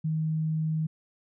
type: tone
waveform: sine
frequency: 157.6 Hz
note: D#3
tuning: 23 cents sharp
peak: -25 dBFS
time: 0.04-0.87 s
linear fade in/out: 10 ms
effects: none